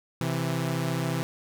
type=tone pair together; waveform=sawtooth; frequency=131.2 / 165.3 Hz; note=C3 / E3; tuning=+5 / +5 cents; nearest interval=major third; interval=400 cents; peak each=-25 dBFS; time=0.21-1.23 s; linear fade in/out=0 ms; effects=none